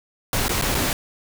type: noise with dropouts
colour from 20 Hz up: pink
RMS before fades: -22 dBFS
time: 0.33-0.93 s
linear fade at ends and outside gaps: 1 ms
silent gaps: 0.482-0.493 / 0.613-0.622 / 0.746-0.75 s
effects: none